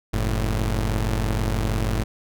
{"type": "tone pair together", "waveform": "sawtooth", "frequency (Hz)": [46.29, 110], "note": ["F#1", "A2"], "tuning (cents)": [2, 0], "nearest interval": "octave + minor third", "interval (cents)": 1498, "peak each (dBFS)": [-19, -21], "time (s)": [0.13, 2.04], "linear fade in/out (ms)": 10, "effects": []}